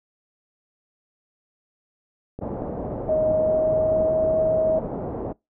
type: click train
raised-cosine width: 2 ms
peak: -19 dBFS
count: 11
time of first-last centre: 2.39-4.699 s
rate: 4.33 Hz
type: low-pass noise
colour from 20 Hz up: white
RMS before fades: -30 dBFS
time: 2.41-5.33 s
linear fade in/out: 10 ms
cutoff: 660 Hz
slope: 24 dB/octave
type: tone with pitch glide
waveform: sine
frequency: 625 to 634.1 Hz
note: D#5 to D#5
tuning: +8 to +33 cents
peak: -18 dBFS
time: 3.09-4.79 s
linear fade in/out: 2 ms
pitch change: +25 cents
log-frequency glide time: 3.24-4.26 s
effects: noise-tail reverb RT60 0.2 s tail -24 dB re dry